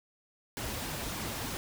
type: noise with flanger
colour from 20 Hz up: pink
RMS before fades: -37 dBFS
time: 0.57-1.57 s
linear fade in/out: 0 ms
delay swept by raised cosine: 1.5 to 6.6 ms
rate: 3.3 Hz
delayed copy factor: -0.6
effects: none